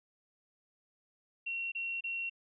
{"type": "tone bursts", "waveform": "sine", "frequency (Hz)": 2733, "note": "F7", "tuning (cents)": -38, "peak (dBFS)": -34, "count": 3, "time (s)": [1.46, 2.298], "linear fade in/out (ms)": 10, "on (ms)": 260, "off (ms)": 29, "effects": []}